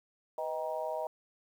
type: harmonic tone with a mistuned harmonic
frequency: 157.3 Hz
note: D#3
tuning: 19 cents sharp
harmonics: 3 / 4 / 5 / 6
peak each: -41 / -35 / -41 / -40 dBFS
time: 0.38-1.07 s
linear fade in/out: 2 ms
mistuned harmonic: 3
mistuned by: +86 cents
effects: 10-bit